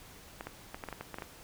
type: clicks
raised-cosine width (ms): 0.5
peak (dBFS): -24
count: 10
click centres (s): 0.409 / 0.47 / 0.745 / 0.838 / 0.887 / 0.927 / 1.01 / 1.143 / 1.185 / 1.222
effects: pink hiss -53 dBFS RMS until 1.43 s